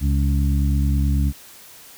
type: harmonic tone with a mistuned harmonic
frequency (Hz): 69.3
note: C#2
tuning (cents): 0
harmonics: 1 / 2 / 3 / 4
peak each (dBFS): -17 / -23 / -27 / -29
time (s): 0-1.33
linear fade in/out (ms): 50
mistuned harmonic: 4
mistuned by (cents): +30
effects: white hiss -44 dBFS RMS until 1.97 s